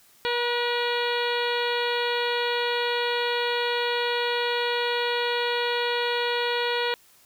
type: harmonic tone with a mistuned harmonic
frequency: 480 Hz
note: B4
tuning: 49 cents flat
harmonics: 1 / 2 / 3 / 4 / 5 / 6 / 7 / 8 / 9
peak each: -27 / -30 / -32 / -33 / -34 / -35 / -35 / -36 / -37 dBFS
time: 0.25-6.94 s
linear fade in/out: 0 ms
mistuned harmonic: 3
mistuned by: +21 cents
effects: white hiss -57 dBFS RMS until 7.25 s